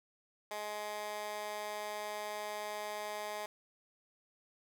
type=tone with high-pass filter; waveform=15% pulse; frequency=209.9 Hz; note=G#3; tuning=19 cents sharp; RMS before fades=-41 dBFS; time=0.51-3.46 s; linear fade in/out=2 ms; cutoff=720 Hz; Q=1.2; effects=none